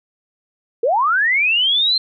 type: linear sweep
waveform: sine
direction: up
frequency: 428.6 to 4186 Hz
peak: -13 dBFS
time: 0.83-1.98 s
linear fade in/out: 5 ms
effects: none